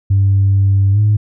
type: tone with pitch glide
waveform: sine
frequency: 98.2 to 105.25 Hz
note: G2 to G#2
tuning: +4 to +24 cents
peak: -7 dBFS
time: 0.1-1.17 s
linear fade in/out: 10 ms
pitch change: +120 cents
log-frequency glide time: 0.92-0.99 s
effects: tanh soft clip ceiling -5 dBFS